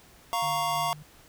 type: chord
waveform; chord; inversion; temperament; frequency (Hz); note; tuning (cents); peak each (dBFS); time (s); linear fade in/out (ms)
square; Bb minor; second; equal; 698.5 / 932.3 / 1108.7; F5 / Bb5 / Db6; 0 / 0 / 0; -31; 0.33-0.93; 0
type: tone with tremolo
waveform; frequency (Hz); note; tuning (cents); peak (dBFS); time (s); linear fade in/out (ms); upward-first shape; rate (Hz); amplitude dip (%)
sine; 149.9; D3; +36; -38; 0.42-1.03; 5; sine; 3.2; 45
effects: pink hiss -55 dBFS RMS until 1.28 s